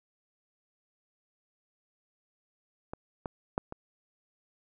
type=clicks; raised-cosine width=1 ms; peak=-23 / -20 / -14 / -25 dBFS; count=4; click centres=2.935 / 3.258 / 3.579 / 3.724 s; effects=none